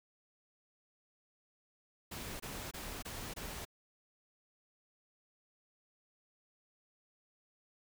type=noise bursts; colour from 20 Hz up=pink; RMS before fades=-44 dBFS; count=5; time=2.11-3.652 s; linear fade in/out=10 ms; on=290 ms; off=23 ms; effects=none